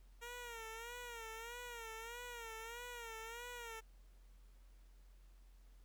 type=tone with vibrato; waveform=10% pulse; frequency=466.2 Hz; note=A#4; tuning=in tune; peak=-39 dBFS; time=0.21-3.81 s; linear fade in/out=20 ms; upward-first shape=sine; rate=1.6 Hz; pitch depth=84 cents each way; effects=added 44 Hz sine -59 dBFS peak until 5.84 s + pink hiss -75 dBFS RMS until 5.84 s